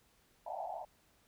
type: band-pass noise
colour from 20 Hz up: pink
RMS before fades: -42 dBFS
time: 0.46-0.85 s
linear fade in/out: 5 ms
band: 610 to 890 Hz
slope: 96 dB/octave
effects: pink hiss -70 dBFS RMS until 1.27 s